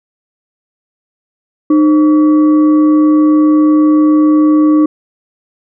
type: tone with frequency modulation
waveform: sine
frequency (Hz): 304.6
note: D#4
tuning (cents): -37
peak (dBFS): -5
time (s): 1.7-4.86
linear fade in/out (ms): 5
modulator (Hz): 832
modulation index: 0.29
effects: none